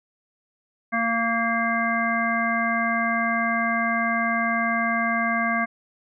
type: harmonic tone with a mistuned harmonic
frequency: 230 Hz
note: A#3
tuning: 23 cents flat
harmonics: 1 / 3 / 5 / 7 / 9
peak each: -27 / -27 / -27 / -27 / -27 dBFS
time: 0.92-5.66 s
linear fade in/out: 20 ms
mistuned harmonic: 9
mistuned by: +16 cents
effects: none